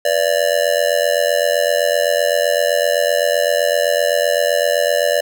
square tone with amplitude modulation, 582 Hz, D5, 16 cents flat, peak -10 dBFS, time 0.05-5.21 s, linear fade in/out 5 ms, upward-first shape sine, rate 87.8 Hz, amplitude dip 100%, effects none

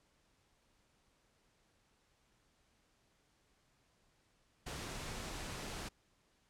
pink noise, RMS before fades -44 dBFS, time 4.66-5.89 s, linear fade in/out 10 ms, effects pink hiss -74 dBFS RMS until 6.49 s + low-pass 9000 Hz 12 dB/octave

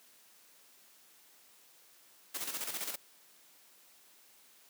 white noise with tremolo, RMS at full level -37 dBFS, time 2.34-2.96 s, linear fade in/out 10 ms, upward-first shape square, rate 15 Hz, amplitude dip 55%, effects white hiss -62 dBFS RMS until 4.69 s + high-pass 200 Hz 12 dB/octave

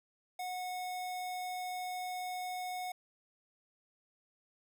square tone, 731 Hz, F#5, 21 cents flat, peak -38 dBFS, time 0.39-2.92 s, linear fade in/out 5 ms, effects none

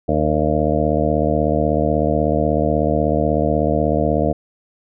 harmonic tone, 76.3 Hz, D#2, 33 cents flat, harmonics 1 / 2 / 3 / 4 / 6 / 7 / 8 / 9, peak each -23 / -23 / -23 / -23 / -23 / -23 / -23 / -23 dBFS, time 0.08-4.33 s, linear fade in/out 10 ms, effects none

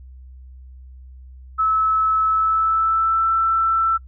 sine tone with pitch glide, 1300 to 1332.7 Hz, E6 to E6, -24 to +19 cents, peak -15 dBFS, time 1.58-3.98 s, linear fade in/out 20 ms, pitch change +43 cents, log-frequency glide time 2.26-3.3 s, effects noise-tail reverb RT60 0.1 s tail -22 dB re dry + added 64 Hz sine -38 dBFS peak until 4.07 s

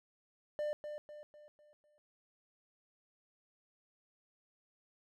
triangle tone with echo, 597 Hz, D5, 28 cents sharp, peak -32 dBFS, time 0.59-0.73 s, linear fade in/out 0 ms, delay 250 ms, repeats 5, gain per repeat -7 dB, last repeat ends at 1.98 s, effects none

